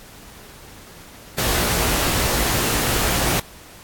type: noise with comb filter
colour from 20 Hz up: pink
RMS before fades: -20 dBFS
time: 1.38-3.4 s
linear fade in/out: 5 ms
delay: 17 ms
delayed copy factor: +0.65
effects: pink hiss -43 dBFS RMS until 3.83 s + AAC 64 kbps